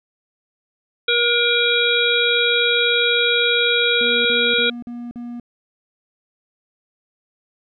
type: harmonic tone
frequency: 476.2 Hz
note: A#4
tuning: 37 cents sharp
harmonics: 1 / 3 / 5 / 7 / 8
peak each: -21 / -21 / -21 / -21 / -21 dBFS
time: 1.08-4.7 s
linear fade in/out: 5 ms
type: tone bursts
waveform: triangle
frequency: 239.6 Hz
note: A#3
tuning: 48 cents sharp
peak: -26 dBFS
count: 5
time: 4.01-5.398 s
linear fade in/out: 0 ms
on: 240 ms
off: 47 ms
effects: none